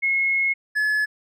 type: tone pair in turn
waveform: sine / triangle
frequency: 2169 / 1710.8 Hz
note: C#7 / A6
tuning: -38 / -49 cents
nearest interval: major third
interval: 411 cents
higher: first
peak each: -18 / -17 dBFS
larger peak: second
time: 0.02-0.54 / 0.75-1.06 s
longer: first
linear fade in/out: 20 ms
effects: none